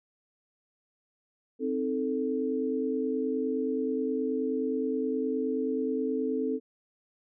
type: chord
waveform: sine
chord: A diminished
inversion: first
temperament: equal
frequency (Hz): 261.6 / 311.1 / 440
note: C4 / Eb4 / A4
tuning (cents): 0 / 0 / 0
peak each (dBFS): -30 / -35 / -30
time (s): 1.59-6.6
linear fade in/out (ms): 50
effects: none

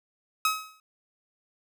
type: tone with exponential decay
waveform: sawtooth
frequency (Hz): 1276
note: D#6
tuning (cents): +43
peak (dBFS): -16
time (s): 0.45-0.8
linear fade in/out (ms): 2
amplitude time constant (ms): 74
effects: none

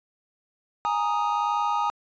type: chord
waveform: triangle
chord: Ab suspended second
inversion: none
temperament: equal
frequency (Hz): 830.6 / 932.3 / 1244.5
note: Ab5 / Bb5 / Eb6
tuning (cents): 0 / 0 / 0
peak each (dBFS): -25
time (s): 0.85-1.9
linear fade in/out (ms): 0
effects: resampled to 16000 Hz

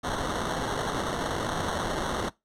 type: noise with sample-and-hold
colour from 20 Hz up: white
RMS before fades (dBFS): -30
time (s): 0.03-2.3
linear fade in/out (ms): 20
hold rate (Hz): 2450
effects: noise-tail reverb RT60 0.2 s tail -21 dB re dry + low-pass 9000 Hz 12 dB/octave

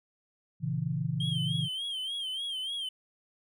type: chord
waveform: sine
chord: A# diminished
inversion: none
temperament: equal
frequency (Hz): 116.54 / 138.59 / 164.81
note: A#2 / C#3 / E3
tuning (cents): 0 / 0 / 0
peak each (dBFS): -36 / -32 / -32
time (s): 0.6-1.69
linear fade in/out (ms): 50
type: tone with vibrato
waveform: triangle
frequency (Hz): 3173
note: G7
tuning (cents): +20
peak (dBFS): -31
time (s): 1.2-2.89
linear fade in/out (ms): 5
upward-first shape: sine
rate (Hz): 3.4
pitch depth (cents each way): 86
effects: none

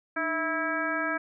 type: harmonic tone with a mistuned harmonic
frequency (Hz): 326.1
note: E4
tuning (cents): -19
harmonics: 1 / 2 / 3 / 4 / 5 / 6 / 7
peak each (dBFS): -34 / -34 / -39 / -33 / -30 / -43 / -38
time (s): 0.16-1.18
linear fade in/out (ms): 10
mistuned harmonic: 1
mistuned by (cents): -110
effects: none

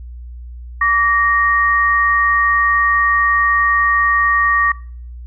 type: tone pair together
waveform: sine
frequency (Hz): 1154 / 1864.7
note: D6 / A#6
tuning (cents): -31 / 0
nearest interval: minor sixth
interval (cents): 831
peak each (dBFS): -14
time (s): 0.81-4.72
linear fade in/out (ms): 5
effects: noise-tail reverb RT60 0.5 s tail -23 dB re dry + added 60 Hz sine -29 dBFS peak until 5.26 s

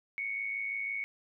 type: tone with amplitude modulation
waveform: sine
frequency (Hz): 2217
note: C#7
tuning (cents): 0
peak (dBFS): -30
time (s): 0.18-1.04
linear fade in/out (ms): 0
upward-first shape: sine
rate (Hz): 106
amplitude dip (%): 55
effects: none

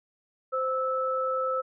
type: tone pair together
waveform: sine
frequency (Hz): 520 / 1310.3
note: C5 / E6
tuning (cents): -11 / -11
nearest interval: octave + major third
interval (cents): 1600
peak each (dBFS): -28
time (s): 0.52-1.62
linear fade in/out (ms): 20
effects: none

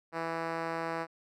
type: tone with band-pass filter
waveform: 5% pulse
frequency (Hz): 164.81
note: E3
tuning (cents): 0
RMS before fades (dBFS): -35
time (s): 0.12-1.07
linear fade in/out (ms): 50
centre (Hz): 590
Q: 0.51
effects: none

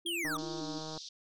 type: tone with vibrato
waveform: sine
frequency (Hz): 318.9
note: D#4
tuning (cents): +43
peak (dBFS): -39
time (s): 0.05-0.79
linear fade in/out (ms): 10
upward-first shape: square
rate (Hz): 2.7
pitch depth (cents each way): 110
type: linear sweep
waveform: square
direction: down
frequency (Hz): 3322 to 1108.7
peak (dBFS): -34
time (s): 0.06-0.37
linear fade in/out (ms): 2
type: click train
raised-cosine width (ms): 1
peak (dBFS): -30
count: 115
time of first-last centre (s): 0.25-0.976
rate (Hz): 157
type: band-pass noise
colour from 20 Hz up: pink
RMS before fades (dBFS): -47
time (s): 0.38-1.09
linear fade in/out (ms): 5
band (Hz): 3600 to 5900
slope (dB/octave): 48
effects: none

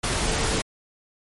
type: tone in noise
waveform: sine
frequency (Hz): 445.2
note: A4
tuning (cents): +20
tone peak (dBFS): -34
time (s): 0.25-0.6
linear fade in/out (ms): 10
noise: pink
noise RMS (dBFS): -24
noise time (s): 0.03-0.62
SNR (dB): -13
effects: MP3 48 kbps

